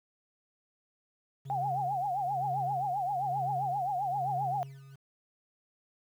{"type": "tone with tremolo", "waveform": "triangle", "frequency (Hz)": 136.4, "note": "C#3", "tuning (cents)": -28, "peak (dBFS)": -35, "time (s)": [1.45, 4.96], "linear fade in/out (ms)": 10, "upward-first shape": "sine", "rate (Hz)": 1.1, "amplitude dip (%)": 75}
{"type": "tone with vibrato", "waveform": "sine", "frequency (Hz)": 765, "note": "G5", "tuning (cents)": -42, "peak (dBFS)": -29, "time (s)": [1.5, 4.63], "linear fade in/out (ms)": 0, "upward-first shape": "triangle", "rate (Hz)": 7.6, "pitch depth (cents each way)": 180}
{"effects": ["10-bit"]}